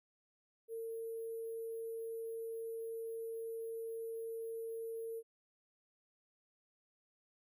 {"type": "tone with sample-and-hold", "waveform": "sine", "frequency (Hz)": 453.7, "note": "A#4", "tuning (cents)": -47, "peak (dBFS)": -40, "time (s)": [0.68, 5.23], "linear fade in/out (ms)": 50, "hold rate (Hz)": 11025, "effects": []}